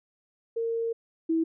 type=tone pair in turn; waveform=sine; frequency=458.9 / 325.6 Hz; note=A#4 / E4; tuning=-27 / -21 cents; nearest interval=tritone; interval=594 cents; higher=first; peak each=-26 / -22 dBFS; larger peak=second; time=0.56-0.93 / 1.29-1.44 s; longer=first; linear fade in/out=10 ms; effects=none